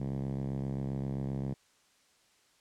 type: tone with band-pass filter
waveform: 5% pulse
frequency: 67.6 Hz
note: C#2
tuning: 43 cents flat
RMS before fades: -35 dBFS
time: 0-1.54 s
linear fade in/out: 5 ms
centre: 150 Hz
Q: 2.1
effects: white hiss -67 dBFS RMS until 2.6 s + low-pass 8000 Hz 12 dB/octave